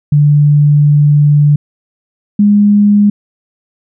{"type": "tone pair in turn", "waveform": "sine", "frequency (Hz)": [146.83, 205.6], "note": ["D3", "G#3"], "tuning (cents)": [0, -17], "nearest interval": "tritone", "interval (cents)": 583, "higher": "second", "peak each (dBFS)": -4, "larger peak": "neither", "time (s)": [[0.12, 1.56], [2.39, 3.1]], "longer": "first", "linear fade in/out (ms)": 5, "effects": []}